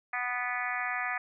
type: harmonic tone with a mistuned harmonic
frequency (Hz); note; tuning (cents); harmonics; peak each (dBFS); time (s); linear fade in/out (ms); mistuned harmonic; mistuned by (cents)
246.9; B3; 0; 3 / 4 / 5 / 6 / 7 / 8 / 9 / 10; -37 / -43 / -37 / -43 / -36 / -36 / -40 / -43; 0.13-1.18; 5; 10; -28
effects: none